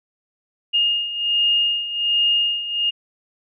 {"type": "beating tone pair", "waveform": "sine", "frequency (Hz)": [2838, 2839.3], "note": ["F7", "F7"], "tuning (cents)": [27, 28], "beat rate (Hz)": 1.3, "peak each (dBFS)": [-23, -18], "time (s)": [0.73, 2.91], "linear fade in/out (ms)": 20, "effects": []}